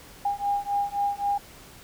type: beating tone pair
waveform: sine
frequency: 807 / 810.8 Hz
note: G#5 / G#5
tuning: -50 / -42 cents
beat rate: 3.8 Hz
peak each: -27 dBFS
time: 0.25-1.38 s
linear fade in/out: 5 ms
effects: pink hiss -48 dBFS RMS until 1.83 s